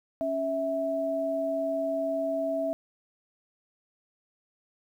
sine tone pair together, 277.2 / 654.9 Hz, C#4 / E5, 0 / -11 cents, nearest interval octave + minor third, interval 1489 cents, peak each -33 / -27 dBFS, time 0.21-2.73 s, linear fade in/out 0 ms, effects 10-bit

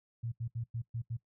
sine tone bursts at uneven times, 116.54 Hz, A#2, in tune, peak -34 dBFS, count 6, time 0.23-0.32 / 0.4-0.48 / 0.55-0.64 / 0.74-0.82 / 0.94-1.02 / 1.1-1.17 s, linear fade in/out 10 ms, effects noise-tail reverb RT60 0.1 s tail -18 dB re dry

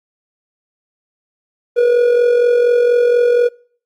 triangle tone with amplitude modulation, 482.6 Hz, B4, 40 cents flat, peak -5 dBFS, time 1.76-3.49 s, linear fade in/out 20 ms, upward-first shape sine, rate 44.2 Hz, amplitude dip 50%, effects noise-tail reverb RT60 0.5 s tail -26 dB re dry + Opus 32 kbps

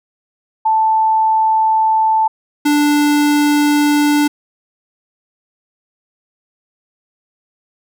sine / square tone pair in turn, 880 / 293.7 Hz, A5 / D4, 0 / 0 cents, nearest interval octave + perfect fifth, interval 1900 cents, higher first, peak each -10 / -11 dBFS, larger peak first, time 0.65-2.28 / 2.65-4.28 s, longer neither, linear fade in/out 10 ms, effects none

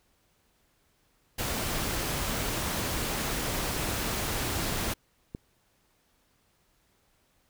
pink noise, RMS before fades -31 dBFS, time 1.38-4.94 s, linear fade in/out 10 ms
clicks, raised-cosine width 3 ms, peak -23 dBFS, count 4, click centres 2.965 / 3.765 / 4.725 / 5.349 s
effects pink hiss -69 dBFS RMS until 7.49 s

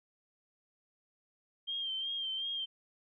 sine tone with vibrato, 3174 Hz, G7, 21 cents sharp, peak -34 dBFS, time 1.67-2.66 s, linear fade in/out 20 ms, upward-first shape sine, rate 2.7 Hz, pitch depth 45 cents each way, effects none

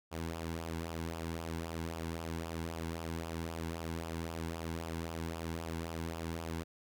sawtooth tone with flanger, 82.41 Hz, E2, in tune, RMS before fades -40 dBFS, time 0.11-6.64 s, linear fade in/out 20 ms, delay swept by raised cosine 0.48 to 1.68 ms, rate 3.8 Hz, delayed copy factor -0.6, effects none

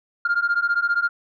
sine beating tone pair, 1396.9 / 1411.9 Hz, F6 / F6, 0 / +18 cents, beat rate 15 Hz, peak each -20 dBFS, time 0.25-1.09 s, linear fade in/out 5 ms, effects tanh soft clip ceiling -14 dBFS

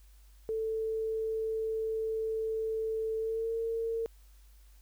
sine tone with pitch glide, 442.6 to 455 Hz, A4 to A#4, +10 to -42 cents, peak -30 dBFS, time 0.49-4.06 s, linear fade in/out 0 ms, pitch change +48 cents, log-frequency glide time 3.18-3.52 s, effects added 50 Hz sine -54 dBFS peak until 4.81 s + white hiss -67 dBFS RMS until 4.81 s

